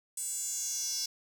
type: tone with high-pass filter sweep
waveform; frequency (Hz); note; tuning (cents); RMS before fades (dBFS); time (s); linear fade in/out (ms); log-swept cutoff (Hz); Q
square; 311.1; D#4; 0; -35; 0.17-1.06; 5; 8300 to 5300; 5.8
effects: 10-bit